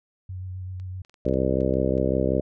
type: tone with vibrato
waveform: sine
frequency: 92.5 Hz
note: F#2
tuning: in tune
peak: -31 dBFS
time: 0.29-1.02 s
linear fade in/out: 5 ms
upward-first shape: sine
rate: 7.8 Hz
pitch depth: 22 cents each way
type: clicks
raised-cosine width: 0.2 ms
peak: -36 dBFS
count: 10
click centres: 0.799 / 1.049 / 1.096 / 1.142 / 1.255 / 1.287 / 1.338 / 1.607 / 1.739 / 1.979 s
type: harmonic tone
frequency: 65.41 Hz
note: C2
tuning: in tune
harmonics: 1 / 2 / 3 / 4 / 5 / 6 / 7 / 8 / 9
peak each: -29 / -29 / -29 / -29 / -29 / -29 / -29 / -29 / -29 dBFS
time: 1.25-2.41 s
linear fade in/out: 5 ms
effects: none